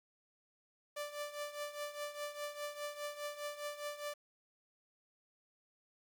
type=tone with tremolo; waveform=sawtooth; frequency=587.3 Hz; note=D5; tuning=in tune; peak=-34 dBFS; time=0.96-4.14 s; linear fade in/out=10 ms; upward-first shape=triangle; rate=4.9 Hz; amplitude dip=80%; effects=10-bit